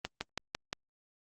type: slowing click train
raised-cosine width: 0.2 ms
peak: -16 dBFS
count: 5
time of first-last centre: 0.05-0.729 s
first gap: 160 ms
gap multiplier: 1.04
effects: Opus 32 kbps